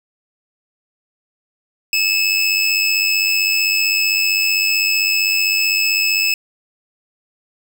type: tone with amplitude modulation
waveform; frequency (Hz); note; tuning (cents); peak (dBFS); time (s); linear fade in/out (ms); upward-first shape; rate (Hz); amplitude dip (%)
25% pulse; 2601; E7; -24; -8; 1.93-6.34; 2; sine; 95.6; 50
effects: none